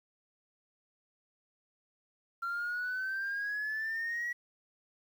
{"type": "exponential sweep", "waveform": "sine", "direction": "up", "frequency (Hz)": [1369, 1934], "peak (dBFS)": -31, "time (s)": [2.42, 4.33], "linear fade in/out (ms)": 10, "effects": ["tanh soft clip ceiling -30 dBFS", "10-bit"]}